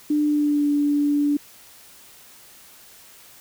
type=tone with pitch glide; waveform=sine; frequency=297.9 to 290.4 Hz; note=D4 to D4; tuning=+25 to -19 cents; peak=-17 dBFS; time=0.1-1.37 s; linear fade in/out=5 ms; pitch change=-44 cents; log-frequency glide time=0.24-0.68 s; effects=white hiss -48 dBFS RMS until 3.4 s